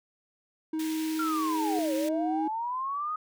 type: tone with vibrato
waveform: triangle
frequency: 315.8 Hz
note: D#4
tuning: 26 cents sharp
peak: -26 dBFS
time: 0.73-2.48 s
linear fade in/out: 5 ms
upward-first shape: triangle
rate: 19 Hz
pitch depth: 10 cents each way
type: high-pass noise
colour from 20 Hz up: pink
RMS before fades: -42 dBFS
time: 0.79-2.09 s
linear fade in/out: 5 ms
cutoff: 1800 Hz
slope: 24 dB/octave
type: tone with exponential growth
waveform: sine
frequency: 415.3 Hz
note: G#4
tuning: in tune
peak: -30 dBFS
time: 0.87-1.79 s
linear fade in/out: 1 ms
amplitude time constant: 200 ms
type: linear two-way sweep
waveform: sine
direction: down then up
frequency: 1400 to 525 to 1262 Hz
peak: -29 dBFS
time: 1.19-3.16 s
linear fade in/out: 5 ms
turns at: 1.94 s
effects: none